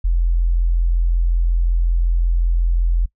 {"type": "tone", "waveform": "sine", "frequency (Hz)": 42.72, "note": "F1", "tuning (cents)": -37, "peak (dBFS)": -13, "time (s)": [0.04, 3.06], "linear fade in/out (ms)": 10, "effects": ["noise-tail reverb RT60 0.1 s tail -22 dB re dry"]}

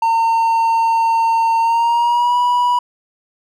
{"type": "tone with pitch glide", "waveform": "triangle", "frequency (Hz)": [911, 976.4], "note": ["A#5", "B5"], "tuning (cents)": [-40, -20], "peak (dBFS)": -10, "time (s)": [0.02, 2.79], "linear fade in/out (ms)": 5, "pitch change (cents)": 120, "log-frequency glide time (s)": [1.59, 2.37], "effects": []}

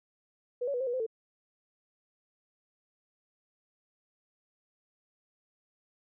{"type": "tone with pitch steps", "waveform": "sine", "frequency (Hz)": [490.6, 561, 490.1, 529, 482.7, 515, 447.6], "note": ["B4", "C#5", "B4", "C5", "B4", "C5", "A4"], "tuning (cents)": [-12, 21, -13, 19, -40, -28, 30], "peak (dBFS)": -29, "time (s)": [0.61, 1.065], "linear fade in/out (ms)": 10, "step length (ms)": 65, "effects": []}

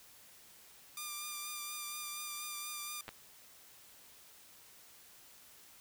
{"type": "tone with vibrato", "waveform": "5% pulse", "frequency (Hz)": 1194, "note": "D6", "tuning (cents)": 28, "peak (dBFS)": -29, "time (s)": [0.97, 3.01], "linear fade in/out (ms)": 2, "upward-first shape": "triangle", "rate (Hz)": 4.2, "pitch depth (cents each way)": 22}
{"type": "clicks", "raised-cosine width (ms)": 0.3, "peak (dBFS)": -28, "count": 2, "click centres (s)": [3.081, 3.09]}
{"effects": ["white hiss -59 dBFS RMS until 5.8 s"]}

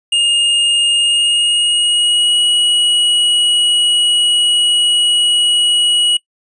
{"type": "tone with pitch glide", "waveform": "square", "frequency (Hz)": [2838, 2913], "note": ["F7", "F#7"], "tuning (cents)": [27, -28], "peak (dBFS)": -11, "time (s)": [0.12, 6.17], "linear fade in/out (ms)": 5, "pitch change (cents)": 45, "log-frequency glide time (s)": [0.98, 2.39], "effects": ["noise-tail reverb RT60 0.1 s tail -22 dB re dry", "resampled to 22050 Hz"]}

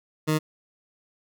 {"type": "tone", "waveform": "20% pulse", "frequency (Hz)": 155.2, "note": "D#3", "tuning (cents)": -4, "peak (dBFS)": -16, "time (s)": [0.27, 0.39], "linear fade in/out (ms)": 20, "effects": []}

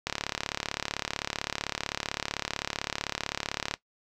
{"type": "click train", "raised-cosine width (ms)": 0.2, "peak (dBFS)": -11, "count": 132, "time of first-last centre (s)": [0.07, 3.739], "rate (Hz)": 35.7, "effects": ["noise-tail reverb RT60 0.1 s tail -17 dB re dry"]}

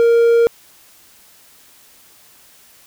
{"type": "tone", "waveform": "triangle", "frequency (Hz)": 466.2, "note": "A#4", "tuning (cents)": 0, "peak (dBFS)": -7, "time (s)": [0, 0.47], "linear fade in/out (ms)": 0, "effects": ["white hiss -48 dBFS RMS until 2.86 s"]}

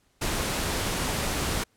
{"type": "noise", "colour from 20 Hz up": "pink", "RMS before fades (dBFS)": -28, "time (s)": [0.21, 1.64], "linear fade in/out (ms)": 10, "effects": ["pink hiss -67 dBFS RMS until 1.76 s", "low-pass 12000 Hz 12 dB/octave"]}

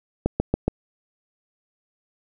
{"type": "click train", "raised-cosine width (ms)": 2, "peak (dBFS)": -6, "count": 4, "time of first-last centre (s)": [0.26, 0.68], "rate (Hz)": 7.14, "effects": []}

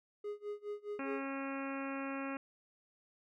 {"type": "tone with tremolo", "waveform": "triangle", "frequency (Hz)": 414.4, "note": "G#4", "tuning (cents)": -4, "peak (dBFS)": -35, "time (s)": [0.24, 1.25], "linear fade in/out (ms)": 5, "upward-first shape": "sine", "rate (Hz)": 4.8, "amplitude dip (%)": 95}
{"type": "harmonic tone", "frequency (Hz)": 272.7, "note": "C#4", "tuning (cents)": -28, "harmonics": [1, 2, 3, 4, 5, 6, 7, 8, 9, 10], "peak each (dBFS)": [-40, -45, -50, -48, -48, -51, -53, -54, -50, -54], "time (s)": [0.99, 2.37], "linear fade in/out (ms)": 2}
{"effects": []}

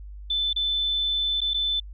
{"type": "tone with dropouts", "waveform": "sine", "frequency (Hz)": 3520, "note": "A7", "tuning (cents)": 0, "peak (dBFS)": -22, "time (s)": [0.3, 1.8], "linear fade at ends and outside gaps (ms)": 5, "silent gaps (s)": [[0.531, 0.561], [1.406, 1.415], [1.536, 1.543]], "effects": ["added 50 Hz sine -37 dBFS peak until 1.93 s"]}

